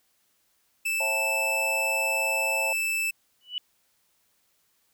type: tone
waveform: 45% pulse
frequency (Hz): 2637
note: E7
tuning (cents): 0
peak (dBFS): -25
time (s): 0.85-3.11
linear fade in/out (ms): 10
type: chord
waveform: sine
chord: A major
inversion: first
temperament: equal with one note detuned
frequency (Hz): 540.5 / 659.3 / 880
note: C#5 / E5 / A5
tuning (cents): -44 / 0 / 0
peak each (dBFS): -33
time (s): 1-2.73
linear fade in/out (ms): 5
type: tone with exponential growth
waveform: sine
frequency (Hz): 2960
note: F#7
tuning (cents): 0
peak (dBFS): -24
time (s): 3.41-3.58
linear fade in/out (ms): 1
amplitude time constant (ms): 35
effects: white hiss -69 dBFS RMS until 4.93 s